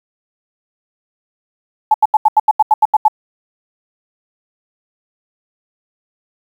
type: tone bursts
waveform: sine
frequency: 860 Hz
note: A5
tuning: 40 cents flat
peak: -5 dBFS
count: 11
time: 1.91-3.082 s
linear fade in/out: 5 ms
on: 32 ms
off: 82 ms
effects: 7-bit